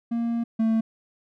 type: tone pair in turn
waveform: triangle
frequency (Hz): 233.1 / 223.4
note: A#3 / A3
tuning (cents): 0 / +27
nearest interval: minor second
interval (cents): 73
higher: first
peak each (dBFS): -21 / -17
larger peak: second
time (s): 0.11-0.44 / 0.59-0.81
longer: first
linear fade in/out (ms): 10
effects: none